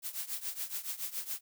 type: noise with tremolo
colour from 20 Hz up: blue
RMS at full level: -35 dBFS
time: 0.02-1.41 s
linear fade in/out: 50 ms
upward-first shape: triangle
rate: 7.1 Hz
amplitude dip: 90%
effects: none